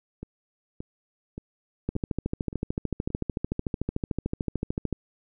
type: two click trains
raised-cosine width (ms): 3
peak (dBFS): -14 / -23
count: 42 / 6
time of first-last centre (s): 1.89-4.927 / 0.23-3.104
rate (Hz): 13.5 / 1.74
effects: none